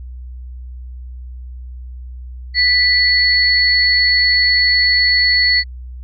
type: tone pair together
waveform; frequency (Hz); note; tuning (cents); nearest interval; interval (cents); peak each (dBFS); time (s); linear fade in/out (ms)
sine; 1974 / 4409; B6 / C#8; -1 / -10; octave + major second; 1391; -13 / -13; 2.54-5.64; 50
effects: added 62 Hz sine -28 dBFS peak until 6.03 s